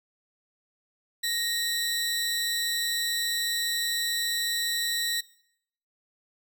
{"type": "tone pair together", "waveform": "sawtooth", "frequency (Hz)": [1868, 3967], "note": ["A#6", "B7"], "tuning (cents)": [3, 7], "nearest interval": "octave + minor second", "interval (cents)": 1304, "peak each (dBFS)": [-28, -25], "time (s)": [1.23, 5.21], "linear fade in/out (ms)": 10, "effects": ["noise-tail reverb RT60 0.7 s tail -20 dB re dry"]}